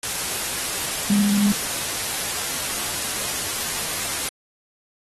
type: tone in noise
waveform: sine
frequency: 203.7 Hz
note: G#3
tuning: 33 cents flat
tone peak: -16 dBFS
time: 1.1-1.52 s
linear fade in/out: 2 ms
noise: white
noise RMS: -26 dBFS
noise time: 0.03-4.29 s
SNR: +7 dB
effects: AAC 32 kbps